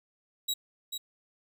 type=tone with echo; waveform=sawtooth; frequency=3855 Hz; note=B7; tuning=43 cents flat; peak=-25 dBFS; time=0.48-0.54 s; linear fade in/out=10 ms; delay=440 ms; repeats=1; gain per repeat=-6 dB; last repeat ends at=0.98 s; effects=none